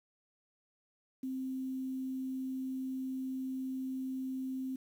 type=tone with quantisation; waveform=sine; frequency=261.6 Hz; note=C4; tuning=in tune; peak=-35 dBFS; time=1.23-4.76 s; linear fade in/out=5 ms; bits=10; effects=none